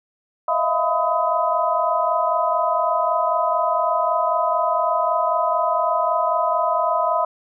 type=tone cluster; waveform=sine; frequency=623 / 648 / 692 / 1005 / 1261 Hz; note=D#5 / E5 / F5 / B5 / D#6; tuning=+2 / -30 / -16 / +30 / +23 cents; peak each=-28 / -24 / -23 / -21 / -24 dBFS; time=0.48-7.25 s; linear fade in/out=5 ms; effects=none